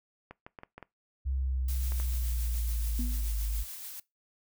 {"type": "clicks", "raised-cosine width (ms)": 0.5, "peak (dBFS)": -29, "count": 8, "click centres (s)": [0.31, 0.465, 0.588, 0.634, 0.78, 0.827, 1.921, 2]}
{"type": "exponential sweep", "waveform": "sine", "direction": "down", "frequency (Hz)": [67, 51.3], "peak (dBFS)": -28, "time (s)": [1.25, 3.64], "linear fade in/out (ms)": 20}
{"type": "noise with tremolo", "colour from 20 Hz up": "blue", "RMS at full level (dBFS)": -41, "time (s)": [1.68, 4], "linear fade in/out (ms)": 5, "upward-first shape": "sine", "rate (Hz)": 7, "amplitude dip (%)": 30}
{"type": "tone with exponential decay", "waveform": "sine", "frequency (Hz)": 242.3, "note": "B3", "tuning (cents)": -33, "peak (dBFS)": -31, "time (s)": [2.99, 3.34], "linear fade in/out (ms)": 2, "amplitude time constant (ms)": 75}
{"effects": ["noise-tail reverb RT60 0.2 s tail -22 dB re dry"]}